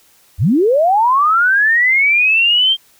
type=linear sweep; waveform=sine; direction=up; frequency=63 to 3194 Hz; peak=-9 dBFS; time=0.38-2.77 s; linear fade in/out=50 ms; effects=white hiss -51 dBFS RMS until 2.99 s